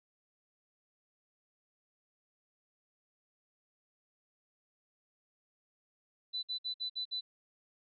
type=tone bursts; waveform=sine; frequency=3994 Hz; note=B7; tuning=19 cents sharp; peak=-34 dBFS; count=6; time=6.33-7.21 s; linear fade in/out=20 ms; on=100 ms; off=56 ms; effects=none